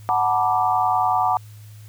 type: chord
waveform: sine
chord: B minor seventh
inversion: second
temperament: equal with one note detuned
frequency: 740 / 880 / 970.2 / 1174.7 Hz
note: F#5 / A5 / B5 / D6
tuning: 0 / 0 / -31 / 0 cents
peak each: -20 / -23 / -24 / -23 dBFS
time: 0.09-1.37 s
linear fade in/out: 0 ms
effects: added 106 Hz sine -39 dBFS peak until 1.88 s + white hiss -53 dBFS RMS until 1.88 s